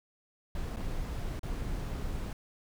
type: noise with dropouts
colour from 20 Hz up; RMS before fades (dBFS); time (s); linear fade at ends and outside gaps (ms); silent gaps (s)
brown; -35; 0.55-2.33; 2; 0.762-0.768 / 1.394-1.431
effects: none